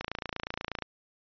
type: click train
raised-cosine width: 0.3 ms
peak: -17 dBFS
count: 24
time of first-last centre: 0.01-0.823 s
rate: 28.3 Hz
effects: resampled to 11025 Hz